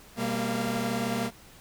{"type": "tone cluster", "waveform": "sawtooth", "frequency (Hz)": [126, 199.7, 232.8, 687], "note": ["B2", "G3", "A#3", "F5"], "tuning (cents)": [35, 32, -2, -29], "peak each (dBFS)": [-32, -29, -26, -32], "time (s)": [0.16, 1.31], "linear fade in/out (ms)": 50, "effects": ["pink hiss -52 dBFS RMS until 1.6 s"]}